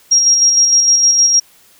sine tone with tremolo, 5620 Hz, F8, 10 cents sharp, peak -6 dBFS, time 0.11-1.4 s, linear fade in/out 10 ms, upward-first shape square, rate 6.5 Hz, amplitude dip 35%, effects white hiss -48 dBFS RMS until 1.79 s

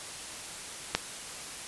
click, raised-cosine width 0.2 ms, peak -6 dBFS, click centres 0.95 s, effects white hiss -41 dBFS RMS until 1.67 s + resampled to 24000 Hz

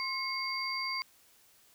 sine tone cluster, 1057 / 2171 / 4708 Hz, C6 / C#7 / D8, +17 / -37 / +3 cents, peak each -38 / -36 / -36 dBFS, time 0-1.02 s, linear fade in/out 0 ms, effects white hiss -63 dBFS RMS until 1.74 s

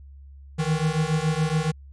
square beating tone pair, 153.5 / 160.6 Hz, D#3 / E3, -23 / -45 cents, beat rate 7.1 Hz, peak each -25 dBFS, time 0.58-1.72 s, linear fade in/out 20 ms, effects added 69 Hz sine -42 dBFS peak until 1.92 s + resampled to 22050 Hz

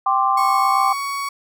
sine chord, G suspended fourth, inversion none, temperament equal, 784 / 1046.5 / 1174.7 Hz, G5 / C6 / D6, 0 / 0 / 0 cents, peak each -19 dBFS, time 0.06-0.93 s, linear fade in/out 5 ms
35% pulse tone with pitch glide, 1100 to 1119.2 Hz, C#6 to C#6, -14 to +16 cents, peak -21 dBFS, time 0.37-1.29 s, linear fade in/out 5 ms, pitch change +30 cents, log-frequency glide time 0.58-0.96 s
effects none

